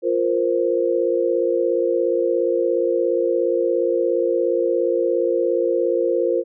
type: chord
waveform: sine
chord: F suspended fourth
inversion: none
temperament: equal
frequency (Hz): 349.2 / 466.2 / 523.3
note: F4 / Bb4 / C5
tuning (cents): 0 / 0 / 0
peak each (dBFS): -21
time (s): 0.02-6.44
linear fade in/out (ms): 50
effects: none